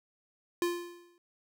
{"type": "tone with exponential decay", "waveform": "square", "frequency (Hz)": 348.1, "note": "F4", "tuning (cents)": -6, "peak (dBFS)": -26, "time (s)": [0.62, 1.18], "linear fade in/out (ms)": 1, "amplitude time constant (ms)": 120, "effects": []}